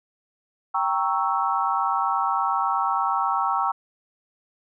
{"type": "chord", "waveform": "sine", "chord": "G diminished seventh", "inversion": "none", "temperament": "equal", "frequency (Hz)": [784, 932.3, 1108.7, 1318.5], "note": ["G5", "Bb5", "Db6", "Fb6"], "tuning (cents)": [0, 0, 0, 0], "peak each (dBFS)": -26, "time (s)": [0.74, 3.72], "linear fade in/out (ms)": 10, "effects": []}